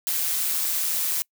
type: noise with amplitude modulation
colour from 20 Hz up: blue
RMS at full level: -23 dBFS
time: 0.07-1.22 s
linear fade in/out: 0 ms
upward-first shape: sine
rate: 164 Hz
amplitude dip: 45%
effects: noise-tail reverb RT60 0.1 s tail -26 dB re dry